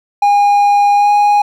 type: tone with pitch glide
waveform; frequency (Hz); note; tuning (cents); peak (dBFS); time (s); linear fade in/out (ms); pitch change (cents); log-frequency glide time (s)
triangle; 815 to 824.5; G#5 to G#5; -33 to -13; -5; 0.22-1.42; 5; +20; 0.95-1.1
effects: none